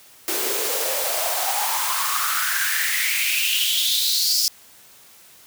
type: noise with high-pass filter sweep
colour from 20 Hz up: white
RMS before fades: -22 dBFS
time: 0.28-4.48 s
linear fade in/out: 0 ms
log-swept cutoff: 350 to 5200 Hz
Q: 6.4
effects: white hiss -49 dBFS RMS until 5.46 s + high-pass 60 Hz 12 dB/octave